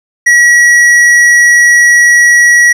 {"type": "tone with hard clipping", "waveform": "sine", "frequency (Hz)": 1922, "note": "B6", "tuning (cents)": -48, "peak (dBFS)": -4, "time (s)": [0.26, 2.73], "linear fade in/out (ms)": 10, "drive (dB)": 9, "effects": []}